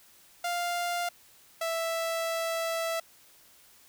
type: tone pair in turn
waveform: sawtooth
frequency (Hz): 699 / 659.8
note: F5 / E5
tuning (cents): +1 / +1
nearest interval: minor second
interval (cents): 100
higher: first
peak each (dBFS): -25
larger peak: neither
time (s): 0.44-1.09 / 1.61-3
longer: second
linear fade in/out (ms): 5
effects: white hiss -58 dBFS RMS until 3.88 s